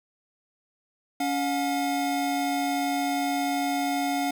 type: tone pair together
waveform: square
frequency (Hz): 280.6 / 719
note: C#4 / F#5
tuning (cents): +21 / -50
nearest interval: octave + major third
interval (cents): 1629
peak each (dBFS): -28 / -28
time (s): 1.2-4.31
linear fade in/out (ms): 5
effects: none